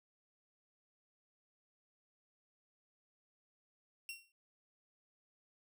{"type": "tone with exponential decay", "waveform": "sawtooth", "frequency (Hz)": 2735, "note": "F7", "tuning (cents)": -37, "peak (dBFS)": -37, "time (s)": [4.09, 4.32], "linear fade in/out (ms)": 1, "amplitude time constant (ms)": 49, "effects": []}